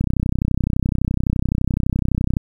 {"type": "click train", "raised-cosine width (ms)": 5, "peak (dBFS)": -6, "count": 76, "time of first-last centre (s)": [0.01, 2.368], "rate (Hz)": 31.8, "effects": ["8-bit"]}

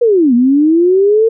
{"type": "linear two-way sweep", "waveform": "sine", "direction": "down then up", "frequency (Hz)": [493.9, 233.1, 457.6], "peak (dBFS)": -6, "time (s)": [0.01, 1.29], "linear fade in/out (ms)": 10, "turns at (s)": 0.34, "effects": []}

